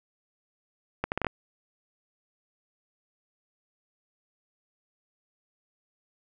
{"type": "accelerating click train", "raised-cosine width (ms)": 0.5, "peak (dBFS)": -12, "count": 6, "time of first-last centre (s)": [1.04, 1.268], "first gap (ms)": 79, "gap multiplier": 0.72, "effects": []}